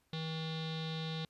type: tone with low-pass filter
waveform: square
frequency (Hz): 160.2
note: E3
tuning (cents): -49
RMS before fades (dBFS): -39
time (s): 0.13-1.25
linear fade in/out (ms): 2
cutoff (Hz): 3800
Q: 8.3
effects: pink hiss -75 dBFS RMS until 1.29 s + resampled to 32000 Hz